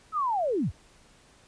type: linear sweep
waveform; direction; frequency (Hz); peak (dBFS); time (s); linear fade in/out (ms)
sine; down; 1318.5 to 41; -24; 0.12-0.72; 50
effects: pink hiss -58 dBFS RMS until 1.47 s + resampled to 22050 Hz